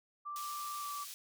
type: tone with pitch glide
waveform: sine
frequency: 1174.7 to 1159.9 Hz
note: D6 to D6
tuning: 0 to -22 cents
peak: -39 dBFS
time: 0.25-1.05 s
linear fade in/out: 20 ms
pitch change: -22 cents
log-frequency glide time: 0.77-0.89 s
type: high-pass noise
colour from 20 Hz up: pink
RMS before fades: -47 dBFS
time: 0.36-1.14 s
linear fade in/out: 0 ms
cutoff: 3800 Hz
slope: 12 dB/octave
effects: none